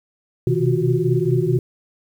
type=tone cluster; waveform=sine; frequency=126.1 / 130.7 / 159.8 / 355.2 / 373.7 Hz; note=B2 / C3 / D#3 / F4 / F#4; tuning=+36 / -1 / +47 / +29 / +17 cents; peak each=-22 dBFS; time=0.47-1.59 s; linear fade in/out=2 ms; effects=8-bit